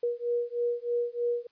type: beating tone pair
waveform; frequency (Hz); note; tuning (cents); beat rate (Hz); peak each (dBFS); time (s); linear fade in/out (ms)
sine; 477 / 480.2; A#4 / B4; +40 / -49; 3.2; -30; 0.03-1.47; 5
effects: white hiss -69 dBFS RMS until 1.51 s + resampled to 11025 Hz